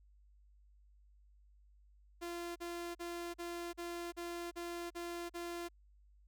sawtooth tone bursts, 344.6 Hz, F4, 23 cents flat, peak -37 dBFS, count 9, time 2.21-5.688 s, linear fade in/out 20 ms, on 350 ms, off 41 ms, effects added 50 Hz sine -62 dBFS peak until 6.27 s

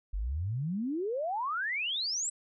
sine exponential sweep, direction up, 44.03 to 8060 Hz, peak -30 dBFS, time 0.13-2.3 s, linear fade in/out 10 ms, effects none

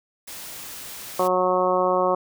white noise, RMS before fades -37 dBFS, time 0.27-1.28 s, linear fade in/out 10 ms
harmonic tone, 183 Hz, F#3, 19 cents flat, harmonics 1 / 2 / 3 / 4 / 5 / 6 / 7, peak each -33 / -25 / -22 / -26 / -28 / -24 / -33 dBFS, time 1.19-2.15 s, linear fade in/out 5 ms
effects none

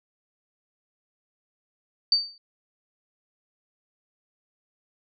sine tone with exponential decay, 4600 Hz, D8, 37 cents flat, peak -14 dBFS, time 2.12-2.38 s, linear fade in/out 2 ms, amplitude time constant 55 ms, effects none

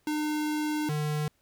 square tone pair in turn, 302.9 / 150.62 Hz, D#4 / D3, -46 / +44 cents, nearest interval octave, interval 1210 cents, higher first, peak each -28 dBFS, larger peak neither, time 0.07-0.89 / 0.89-1.28 s, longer first, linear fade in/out 2 ms, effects pink hiss -70 dBFS RMS until 1.41 s

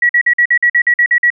sine tone bursts, 1926 Hz, B6, 44 cents flat, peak -7 dBFS, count 11, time 0.02-1.303 s, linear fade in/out 5 ms, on 73 ms, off 48 ms, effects none

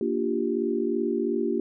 sine chord, G minor seventh, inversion first, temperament equal, 233.1 / 293.7 / 349.2 / 392 Hz, Bb3 / D4 / F4 / G4, 0 / 0 / 0 / 0 cents, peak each -29 / -31 / -28 / -28 dBFS, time 0.01-1.6 s, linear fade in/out 2 ms, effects none

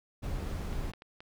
brown noise, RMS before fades -35 dBFS, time 0.22-0.92 s, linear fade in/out 20 ms
clicks, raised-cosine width 0.3 ms, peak -32 dBFS, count 4, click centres 0.729 / 0.936 / 1.021 / 1.205 s
effects none

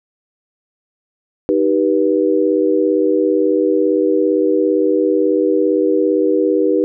sine chord, Eb augmented, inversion none, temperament just, 311.1 / 388.9 / 486.1 Hz, Eb4 / G4 / B4, 0 / -14 / -28 cents, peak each -16 dBFS, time 1.49-6.84 s, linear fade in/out 0 ms, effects none

